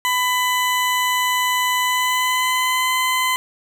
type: tone with pitch glide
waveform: 20% pulse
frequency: 1000 to 1021.6 Hz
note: B5 to C6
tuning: +21 to -42 cents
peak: -12 dBFS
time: 0.05-3.36 s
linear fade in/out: 0 ms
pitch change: +37 cents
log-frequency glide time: 1.84-2.93 s
effects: none